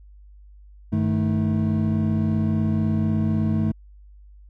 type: tone cluster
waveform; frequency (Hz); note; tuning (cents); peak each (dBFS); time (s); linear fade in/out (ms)
triangle; 97.7 / 153.7 / 217.4 / 317.6; G2 / D#3 / A3 / D#4; -5 / -21 / -21 / +36; -22 / -24 / -20 / -29; 0.92-3.72; 10
effects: added 50 Hz sine -44 dBFS peak until 4.49 s